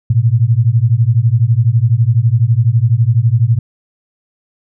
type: beating tone pair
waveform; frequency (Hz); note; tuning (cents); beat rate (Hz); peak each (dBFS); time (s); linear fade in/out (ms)
sine; 110 / 122; A2 / B2; 0 / -21; 12; -11; 0.1-3.59; 5
effects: none